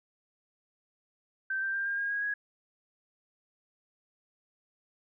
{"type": "tone with pitch steps", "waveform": "sine", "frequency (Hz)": [1555, 1572.2, 1589.5, 1607, 1624.8, 1642.7, 1660.8], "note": ["G6", "G6", "G6", "G6", "G#6", "G#6", "G#6"], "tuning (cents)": [-14, 5, 24, 43, -38, -19, 0], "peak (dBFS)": -29, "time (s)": [1.5, 2.34], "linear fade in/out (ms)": 5, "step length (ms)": 120, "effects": []}